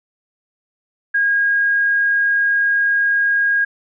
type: tone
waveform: sine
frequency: 1632 Hz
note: G#6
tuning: 31 cents flat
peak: -13 dBFS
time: 1.14-3.65 s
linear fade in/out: 10 ms
effects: none